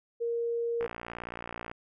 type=tone; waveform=sine; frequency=468 Hz; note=A#4; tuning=7 cents sharp; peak=-28 dBFS; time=0.2-0.87 s; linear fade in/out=20 ms
type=click train; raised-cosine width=0.5 ms; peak=-23 dBFS; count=54; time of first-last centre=0.81-1.714 s; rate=58.6 Hz
effects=none